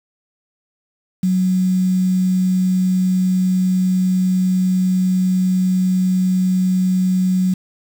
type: tone with quantisation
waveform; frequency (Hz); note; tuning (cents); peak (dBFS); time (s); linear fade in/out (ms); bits
sine; 185; F#3; 0; -13; 1.23-7.54; 5; 6
effects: none